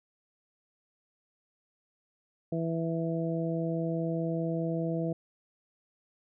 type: harmonic tone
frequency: 164.81 Hz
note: E3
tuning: in tune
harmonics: 1 / 2 / 3 / 4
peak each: -31 / -34 / -36 / -37 dBFS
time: 2.52-5.13 s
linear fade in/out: 5 ms
effects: none